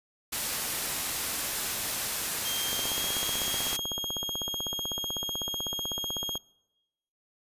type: noise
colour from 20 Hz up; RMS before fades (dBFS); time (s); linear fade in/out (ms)
white; -31; 0.32-3.77; 10
type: tone with pitch glide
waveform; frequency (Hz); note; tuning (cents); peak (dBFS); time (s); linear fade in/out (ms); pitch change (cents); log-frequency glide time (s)
35% pulse; 3200 to 3263; G7 to G#7; +35 to -31; -30; 2.45-6.38; 5; +34; 2.83-2.98
type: click train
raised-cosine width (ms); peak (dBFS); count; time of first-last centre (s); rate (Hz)
1; -22; 59; 2.73-6.355; 16
effects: noise-tail reverb RT60 1.0 s tail -26 dB re dry + resampled to 32000 Hz